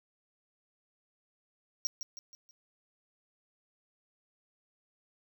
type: tone with echo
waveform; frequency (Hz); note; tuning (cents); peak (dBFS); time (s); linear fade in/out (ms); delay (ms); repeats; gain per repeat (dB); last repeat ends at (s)
square; 5630; F8; +13; -30; 1.85-1.87; 0; 160; 4; -7; 2.51
effects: none